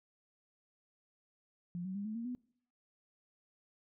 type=tone with pitch steps; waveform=sine; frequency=175.4 / 187.99 / 201.5 / 215.9 / 231.4 / 248.1 Hz; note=F3 / F#3 / G3 / A3 / A#3 / B3; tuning=+8 / +28 / +48 / -33 / -13 / +8 cents; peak=-37 dBFS; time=1.75-2.35 s; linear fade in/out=0 ms; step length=100 ms; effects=noise-tail reverb RT60 0.6 s tail -24 dB re dry